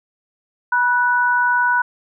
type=tone pair together; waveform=sine; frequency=972.8 / 1483 Hz; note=B5 / F#6; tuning=-26 / +4 cents; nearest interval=perfect fifth; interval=730 cents; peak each=-17 / -16 dBFS; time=0.72-1.82 s; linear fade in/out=5 ms; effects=none